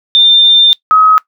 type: tone pair in turn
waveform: sine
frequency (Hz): 3596 / 1271.4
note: A7 / D#6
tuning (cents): +37 / +37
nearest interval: octave + tritone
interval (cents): 1800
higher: first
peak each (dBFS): -3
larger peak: neither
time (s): 0.15-0.73 / 0.91-1.18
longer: first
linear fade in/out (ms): 0
effects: noise-tail reverb RT60 0.1 s tail -20 dB re dry